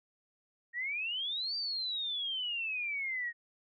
sine exponential two-way sweep, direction up then down, 1858 to 4708 to 1858 Hz, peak -33 dBFS, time 0.73-3.33 s, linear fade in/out 50 ms, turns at 1.56 s, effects none

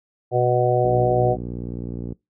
harmonic tone, 123.47 Hz, B2, in tune, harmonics 1 / 3 / 4 / 5 / 6, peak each -22 / -22 / -22 / -22 / -22 dBFS, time 0.31-1.37 s, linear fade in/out 50 ms
click train, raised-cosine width 3 ms, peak -17 dBFS, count 77, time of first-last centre 0.85-2.123 s, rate 59.7 Hz
effects noise-tail reverb RT60 0.2 s tail -24 dB re dry + high-pass 60 Hz 12 dB/octave

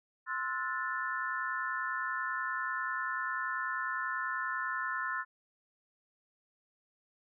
sine chord, F# half-diminished seventh, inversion second, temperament equal with one note detuned, 1046.5 / 1318.5 / 1448.7 / 1760 Hz, C6 / E6 / F#6 / A6, 0 / 0 / -37 / 0 cents, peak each -38 / -39 / -38 / -37 dBFS, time 0.26-5.25 s, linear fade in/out 50 ms, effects none

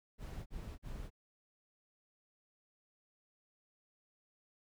brown noise bursts, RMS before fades -44 dBFS, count 3, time 0.18-1.104 s, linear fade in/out 50 ms, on 280 ms, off 42 ms, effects none

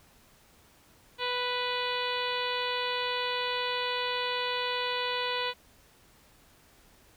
harmonic tone, 493.9 Hz, B4, in tune, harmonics 1 / 2 / 3 / 4 / 5 / 6 / 7 / 8 / 9, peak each -35 / -34 / -39 / -39 / -38 / -38 / -38 / -39 / -45 dBFS, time 1.18-5.54 s, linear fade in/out 50 ms, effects pink hiss -60 dBFS RMS until 7.16 s

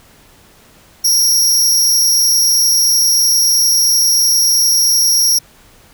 sawtooth tone with amplitude modulation, 5610 Hz, F8, 7 cents sharp, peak -3 dBFS, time 1.04-5.39 s, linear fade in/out 10 ms, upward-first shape sine, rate 253 Hz, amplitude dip 85%, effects pink hiss -46 dBFS RMS until 5.93 s

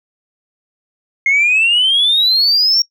sine exponential sweep, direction up, 2129 to 5588 Hz, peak -8 dBFS, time 1.26-2.82 s, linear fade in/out 2 ms, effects noise-tail reverb RT60 0.1 s tail -22 dB re dry + tanh soft clip ceiling -6 dBFS

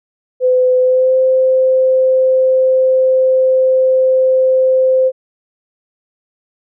sine tone with pitch glide, 507 to 519.5 Hz, B4 to C5, +45 to -12 cents, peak -8 dBFS, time 0.4-5.12 s, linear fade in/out 50 ms, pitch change +43 cents, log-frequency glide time 0.79-1.16 s, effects none

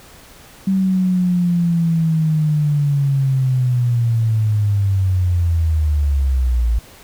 sine linear sweep, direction down, 193.2 to 55.4 Hz, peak -13 dBFS, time 0.67-6.79 s, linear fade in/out 5 ms, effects pink hiss -43 dBFS RMS until 7.03 s

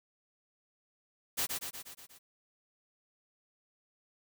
white noise with echo, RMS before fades -32 dBFS, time 1.37-1.47 s, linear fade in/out 20 ms, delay 120 ms, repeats 6, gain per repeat -4 dB, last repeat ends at 2.19 s, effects none

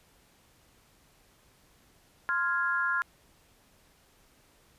sine chord, F minor, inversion second, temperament equal, 1046.5 / 1396.9 / 1661.2 Hz, C6 / F6 / Ab6, 0 / 0 / 0 cents, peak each -33 / -28 / -31 dBFS, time 2.29-3.02 s, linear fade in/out 0 ms, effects pink hiss -63 dBFS RMS until 4.78 s + resampled to 32000 Hz

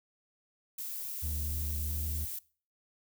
violet noise, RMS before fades -39 dBFS, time 0.78-2.39 s, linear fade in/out 5 ms
triangle tone with pitch glide, 75.1 to 76.32 Hz, D2 to D#2, +39 to -33 cents, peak -31 dBFS, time 1.22-2.26 s, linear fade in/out 20 ms, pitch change +28 cents, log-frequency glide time 1.84-1.92 s
effects noise-tail reverb RT60 0.4 s tail -21 dB re dry

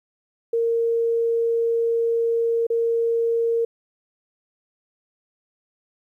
sine tone with dropouts, 462.1 Hz, A#4, 15 cents flat, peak -18 dBFS, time 0.53-3.65 s, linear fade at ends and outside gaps 5 ms, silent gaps 2.668-2.701 s, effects 10-bit

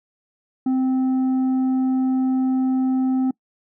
sine tone with tanh clipping, 260 Hz, C4, 11 cents flat, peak -18 dBFS, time 0.66-3.31 s, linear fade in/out 5 ms, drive 5 dB, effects noise-tail reverb RT60 0.1 s tail -24 dB re dry

